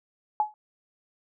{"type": "tone with exponential decay", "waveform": "sine", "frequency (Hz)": 849, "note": "G#5", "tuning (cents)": 38, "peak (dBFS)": -17, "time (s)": [0.4, 0.54], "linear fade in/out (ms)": 1, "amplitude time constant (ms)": 30, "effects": []}